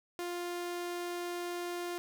sawtooth tone, 350.5 Hz, F4, 6 cents sharp, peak -32 dBFS, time 0.19-1.98 s, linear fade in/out 0 ms, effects 11-bit

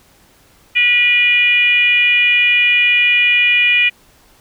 sine tone with frequency modulation, 2437 Hz, D#7, 37 cents flat, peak -9 dBFS, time 0.75-3.9 s, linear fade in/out 20 ms, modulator 488 Hz, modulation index 0.76, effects pink hiss -50 dBFS RMS until 4.4 s

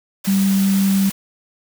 sine tone in noise, 194.9 Hz, G3, 10 cents flat, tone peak -13 dBFS, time 0.27-1.1 s, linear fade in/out 10 ms, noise white, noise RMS -28 dBFS, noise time 0.24-1.12 s, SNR +12 dB, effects none

